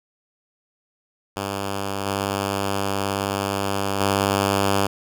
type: tone with level steps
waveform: 5% pulse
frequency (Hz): 99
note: G2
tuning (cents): +18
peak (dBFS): -14 / -11 / -7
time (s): 1.36-4.87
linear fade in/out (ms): 10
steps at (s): 2.06 / 4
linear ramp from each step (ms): 10
effects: none